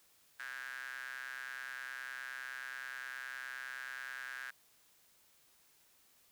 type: tone with high-pass filter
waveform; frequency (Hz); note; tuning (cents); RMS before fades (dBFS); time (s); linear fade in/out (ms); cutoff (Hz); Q
square; 64.8; C2; -16; -45; 0.39-4.51; 10; 1600; 9.1
effects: white hiss -68 dBFS RMS until 6.31 s